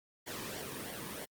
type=noise with flanger; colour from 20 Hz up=pink; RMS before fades=-42 dBFS; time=0.26-1.26 s; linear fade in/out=20 ms; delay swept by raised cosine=0.77 to 1.47 ms; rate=3.1 Hz; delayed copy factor=-0.6; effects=high-pass 80 Hz 12 dB/octave + Opus 48 kbps